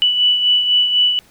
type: beating tone pair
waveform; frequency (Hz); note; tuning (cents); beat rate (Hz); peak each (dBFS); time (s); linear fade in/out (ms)
sine; 2963 / 2967; F#7 / F#7; +2 / +4; 4; -12 / -21; 0.02-1.19; 0
effects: pink hiss -50 dBFS RMS until 1.3 s